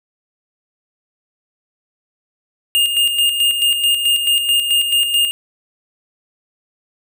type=tone with tremolo; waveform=square; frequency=2827 Hz; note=F7; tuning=20 cents sharp; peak=-12 dBFS; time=2.75-5.31 s; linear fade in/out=0 ms; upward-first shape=square; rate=4.6 Hz; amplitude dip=50%; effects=none